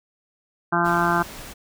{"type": "harmonic tone", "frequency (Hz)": 172.1, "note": "F3", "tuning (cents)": -25, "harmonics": [1, 2, 4, 5, 6, 7, 8, 9], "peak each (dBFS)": [-26, -26, -26, -26, -26, -26, -26, -26], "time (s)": [0.72, 1.23], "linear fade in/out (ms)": 10}
{"type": "noise", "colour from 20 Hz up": "pink", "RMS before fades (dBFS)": -38, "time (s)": [0.84, 1.54], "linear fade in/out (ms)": 20}
{"effects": []}